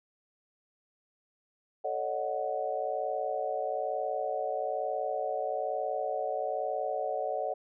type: chord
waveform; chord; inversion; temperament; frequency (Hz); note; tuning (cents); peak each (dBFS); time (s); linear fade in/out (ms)
sine; D# half-diminished seventh; second; equal with one note detuned; 440 / 554.4 / 615.5 / 740; A4 / C#5 / D#5 / F#5; 0 / 0 / -19 / 0; -38 / -35 / -35 / -34; 1.84-7.54; 10
effects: none